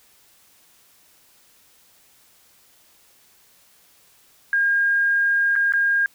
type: tone with dropouts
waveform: sine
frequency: 1617 Hz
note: G#6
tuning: 47 cents flat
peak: -16 dBFS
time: 4.53-6.06 s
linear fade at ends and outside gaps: 1 ms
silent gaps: 5.555-5.561 / 5.723-5.736 s
effects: white hiss -56 dBFS RMS until 6.14 s